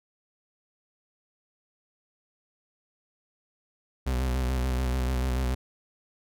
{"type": "tone with vibrato", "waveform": "40% pulse", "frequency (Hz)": 63.6, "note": "C2", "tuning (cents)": -48, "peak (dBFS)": -24, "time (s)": [4.06, 5.55], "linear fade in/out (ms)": 10, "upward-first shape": "square", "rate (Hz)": 6.9, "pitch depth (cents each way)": 42, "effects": []}